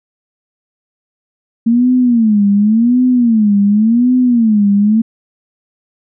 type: tone with vibrato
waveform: sine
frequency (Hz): 225.5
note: A3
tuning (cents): +43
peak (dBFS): -7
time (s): 1.66-5.02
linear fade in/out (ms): 10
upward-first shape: sine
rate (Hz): 0.9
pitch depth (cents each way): 200
effects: none